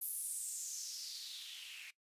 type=noise with band-pass filter sweep; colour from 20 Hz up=blue; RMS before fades=-45 dBFS; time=0.01-1.91 s; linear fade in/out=10 ms; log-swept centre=12000 to 2300 Hz; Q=4.3; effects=noise-tail reverb RT60 0.1 s tail -18 dB re dry + resampled to 32000 Hz